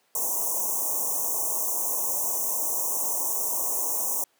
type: band-stop noise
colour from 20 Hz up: white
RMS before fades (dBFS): -27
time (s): 0.15-4.24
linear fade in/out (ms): 2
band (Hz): 1100 to 5800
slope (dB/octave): 96
effects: pink hiss -66 dBFS RMS until 4.39 s + high-pass 400 Hz 12 dB/octave